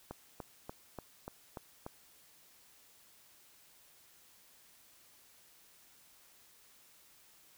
click train, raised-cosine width 1 ms, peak -28 dBFS, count 7, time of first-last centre 0.11-1.864 s, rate 3.42 Hz, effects white hiss -63 dBFS RMS until 7.57 s

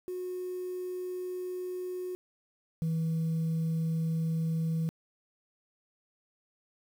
sine tone pair in turn, 364.2 / 162.23 Hz, F#4 / E3, -27 / -27 cents, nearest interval octave + major second, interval 1400 cents, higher first, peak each -33 / -25 dBFS, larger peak second, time 0.08-2.15 / 2.82-4.89 s, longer neither, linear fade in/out 0 ms, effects tanh soft clip ceiling -26 dBFS + 9-bit

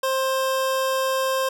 square tone pair together, 528 / 1054.8 Hz, C5 / C6, +16 / +14 cents, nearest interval octave, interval 1198 cents, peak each -23 / -26 dBFS, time 0.03-1.49 s, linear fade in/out 5 ms, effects none

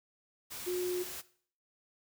sine tone in noise, 360 Hz, F#4, 47 cents flat, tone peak -31 dBFS, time 0.66-1.04 s, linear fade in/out 20 ms, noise white, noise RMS -43 dBFS, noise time 0.5-1.22 s, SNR +9 dB, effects noise-tail reverb RT60 0.5 s tail -17 dB re dry

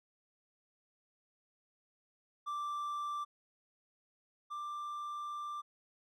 triangle tone pair in turn, 1174.7 / 1182.2 Hz, D6 / D6, 0 / +11 cents, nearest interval unison, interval 11 cents, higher second, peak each -34 / -37 dBFS, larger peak first, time 2.46-3.25 / 4.5-5.62 s, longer second, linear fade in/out 20 ms, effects none

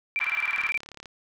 sine tone bursts, 2349 Hz, D7, in tune, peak -23 dBFS, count 12, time 0.16-0.774 s, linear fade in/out 0 ms, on 31 ms, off 22 ms
white band-pass noise, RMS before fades -35 dBFS, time 0.2-0.71 s, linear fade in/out 5 ms, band 1100 to 2100 Hz, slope 24 dB/octave
click train, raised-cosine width 0.2 ms, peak -24 dBFS, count 18, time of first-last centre 0.58-1.058 s, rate 35.6 Hz
effects none

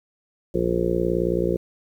harmonic tone, 58.9 Hz, A#1, 19 cents sharp, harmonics 1 / 2 / 3 / 4 / 5 / 6 / 7 / 8 / 9, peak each -31 / -34 / -27 / -34 / -36 / -24 / -27 / -28 / -29 dBFS, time 0.54-1.57 s, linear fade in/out 10 ms, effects 9-bit

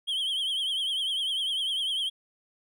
triangle tone with vibrato, 3175 Hz, G7, 21 cents sharp, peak -25 dBFS, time 0.07-2.1 s, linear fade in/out 20 ms, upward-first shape triangle, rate 10 Hz, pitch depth 100 cents each way, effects none

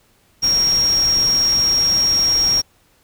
sine tone in noise, 5588 Hz, F8, in tune, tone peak -13 dBFS, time 0.42-2.62 s, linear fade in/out 20 ms, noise pink, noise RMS -29 dBFS, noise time 0.42-2.62 s, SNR +13 dB, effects pink hiss -57 dBFS RMS until 3.03 s

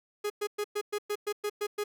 45% pulse tone bursts, 415.3 Hz, G#4, in tune, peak -29 dBFS, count 10, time 0.24-1.84 s, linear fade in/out 10 ms, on 61 ms, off 110 ms, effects none

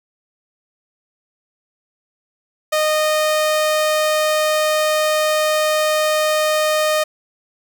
sawtooth tone, 616 Hz, D#5, 17 cents flat, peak -11 dBFS, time 2.72-7.04 s, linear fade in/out 10 ms, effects none

